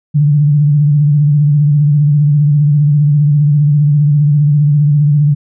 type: tone with vibrato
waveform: sine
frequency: 146.83 Hz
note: D3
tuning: in tune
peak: -6 dBFS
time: 0.14-5.35 s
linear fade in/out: 20 ms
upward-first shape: sine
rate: 15 Hz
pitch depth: 58 cents each way
effects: none